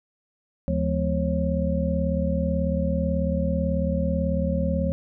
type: tone cluster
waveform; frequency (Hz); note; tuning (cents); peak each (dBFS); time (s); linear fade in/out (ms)
sine; 75.3 / 171.9 / 210.1 / 248.3 / 545; D2 / F3 / G#3 / B3 / C#5; +44 / -27 / +20 / +9 / -29; -26 / -26 / -29 / -32 / -28; 0.68-4.92; 0
effects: none